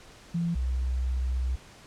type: tone pair in turn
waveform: sine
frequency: 170 / 63.51 Hz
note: F3 / B1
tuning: -46 / +49 cents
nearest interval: octave + perfect fourth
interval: 1705 cents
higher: first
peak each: -25 dBFS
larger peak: neither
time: 0.34-0.55 / 0.55-1.56 s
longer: second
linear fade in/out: 10 ms
effects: pink hiss -51 dBFS RMS until 1.86 s + low-pass 8000 Hz 12 dB/octave